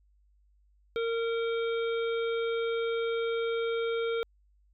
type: harmonic tone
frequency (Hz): 460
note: A#4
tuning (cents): -23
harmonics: 1 / 3 / 5 / 7 / 8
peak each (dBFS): -28 / -38 / -42 / -45 / -46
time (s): 0.96-4.23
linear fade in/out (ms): 0
effects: added 50 Hz sine -62 dBFS peak until 4.73 s